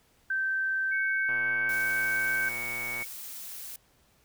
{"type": "tone", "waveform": "sine", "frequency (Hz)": 1554, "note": "G6", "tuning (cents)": -16, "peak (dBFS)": -26, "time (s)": [0.3, 2.49], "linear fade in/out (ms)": 5}
{"type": "tone with pitch glide", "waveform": "sine", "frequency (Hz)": [2217, 2231], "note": ["C#7", "C#7"], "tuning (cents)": [0, 11], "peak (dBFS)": -32, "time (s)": [0.91, 3.05], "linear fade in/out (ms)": 20, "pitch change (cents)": 11, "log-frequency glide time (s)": [1.4, 1.75]}
{"type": "click train", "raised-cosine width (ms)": 0.5, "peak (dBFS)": -27, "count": 209, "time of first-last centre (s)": [1.29, 3.023], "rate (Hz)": 120}
{"type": "noise", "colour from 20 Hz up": "blue", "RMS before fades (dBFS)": -41, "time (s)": [1.69, 3.76], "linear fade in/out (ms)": 2}
{"effects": ["pink hiss -65 dBFS RMS until 4.24 s"]}